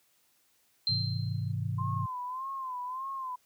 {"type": "tone with exponential decay", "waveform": "sine", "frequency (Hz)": 4138, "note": "C8", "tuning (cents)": -20, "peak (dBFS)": -24, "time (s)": [0.87, 1.52], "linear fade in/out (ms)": 1, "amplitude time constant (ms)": 140}
{"type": "chord", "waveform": "sine", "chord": "Ab augmented", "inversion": "none", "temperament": "just", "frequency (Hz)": [103.83, 129.78, 162.23], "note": ["Ab2", "C3", "E3"], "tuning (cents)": [0, -14, -27], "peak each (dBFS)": [-32, -34, -37], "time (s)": [0.89, 2.06], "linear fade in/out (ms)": 10}
{"type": "tone with vibrato", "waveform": "sine", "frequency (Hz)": 1035, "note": "C6", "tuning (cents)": -19, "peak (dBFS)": -34, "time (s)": [1.78, 3.36], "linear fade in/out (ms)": 10, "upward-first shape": "sine", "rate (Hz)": 1.7, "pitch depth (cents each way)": 84}
{"effects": ["white hiss -69 dBFS RMS until 3.45 s", "high-pass 60 Hz 12 dB/octave"]}